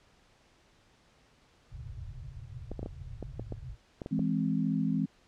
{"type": "low-pass noise", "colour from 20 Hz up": "white", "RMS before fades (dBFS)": -43, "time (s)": [1.7, 3.77], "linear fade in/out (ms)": 50, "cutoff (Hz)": 140, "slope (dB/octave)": 96}
{"type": "clicks", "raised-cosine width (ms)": 2, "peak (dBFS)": -24, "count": 10, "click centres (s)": [2.716, 2.793, 2.83, 2.861, 3.227, 3.396, 3.523, 4.018, 4.061, 4.193]}
{"type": "chord", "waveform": "sine", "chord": "E augmented", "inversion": "none", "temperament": "equal", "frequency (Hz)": [164.81, 207.7, 261.6], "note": ["E3", "G#3", "B#3"], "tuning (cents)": [0, 0, 0], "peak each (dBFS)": -31, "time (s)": [4.11, 5.06], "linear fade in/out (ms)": 10}
{"effects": ["pink hiss -64 dBFS RMS until 5.27 s", "low-pass 6000 Hz 12 dB/octave"]}